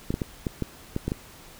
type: clicks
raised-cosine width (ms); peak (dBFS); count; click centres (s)
3; -13; 8; 0.105 / 0.141 / 0.218 / 0.468 / 0.623 / 0.964 / 1.08 / 1.119
effects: pink hiss -48 dBFS RMS until 1.59 s